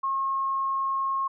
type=tone; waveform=sine; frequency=1081 Hz; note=C#6; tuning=44 cents flat; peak=-24 dBFS; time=0.03-1.28 s; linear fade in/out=10 ms; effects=none